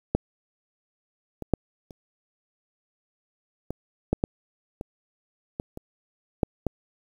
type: clicks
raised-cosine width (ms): 2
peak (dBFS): -7 / -20 / -6 / -30 / -17 / -8 / -9 / -20 / -16 / -23 / -7 / -11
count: 12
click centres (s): 0.15 / 1.423 / 1.537 / 1.908 / 3.706 / 4.13 / 4.239 / 4.811 / 5.599 / 5.774 / 6.432 / 6.667
effects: 8-bit